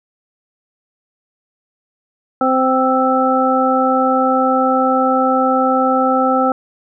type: harmonic tone with a mistuned harmonic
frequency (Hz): 260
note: C4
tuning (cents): -11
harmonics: 1 / 2 / 3 / 5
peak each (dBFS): -17 / -17 / -17 / -17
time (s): 2.41-6.52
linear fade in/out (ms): 2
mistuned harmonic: 5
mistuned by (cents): +25
effects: none